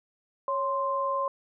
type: tone pair together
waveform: sine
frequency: 553 / 1045.3 Hz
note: C#5 / C6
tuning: -4 / -2 cents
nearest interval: major seventh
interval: 1102 cents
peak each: -30 / -27 dBFS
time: 0.48-1.28 s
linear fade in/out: 2 ms
effects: none